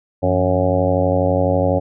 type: harmonic tone with a mistuned harmonic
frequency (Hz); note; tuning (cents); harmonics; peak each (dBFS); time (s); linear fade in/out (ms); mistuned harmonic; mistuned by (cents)
92.1; F#2; -7; 1 / 2 / 3 / 4 / 5 / 6 / 7 / 8 / 9; -20 / -24 / -22 / -29 / -24 / -18 / -25 / -25 / -30; 0.22-1.8; 20; 2; -130
effects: none